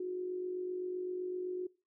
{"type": "tone with amplitude modulation", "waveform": "sine", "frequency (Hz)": 364.1, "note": "F#4", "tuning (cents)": -28, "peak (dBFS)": -33, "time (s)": [0, 1.67], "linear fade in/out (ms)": 5, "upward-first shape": "sine", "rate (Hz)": 47.8, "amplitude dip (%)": 45, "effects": ["noise-tail reverb RT60 0.3 s tail -21 dB re dry"]}